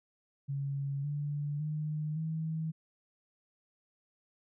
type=tone with pitch steps; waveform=sine; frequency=139.4 / 145.82 / 152.54 / 159.57 Hz; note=C#3 / D3 / D#3 / D#3; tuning=+10 / -12 / -34 / +44 cents; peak=-32 dBFS; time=0.48-2.72 s; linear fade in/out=20 ms; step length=560 ms; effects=none